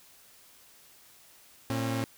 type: tone pair together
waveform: sawtooth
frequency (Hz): 113.84 / 270.2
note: A#2 / C#4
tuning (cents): -41 / -44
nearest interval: octave + minor third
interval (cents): 1497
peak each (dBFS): -27 / -28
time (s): 1.7-2.04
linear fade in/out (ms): 0
effects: white hiss -57 dBFS RMS until 2.17 s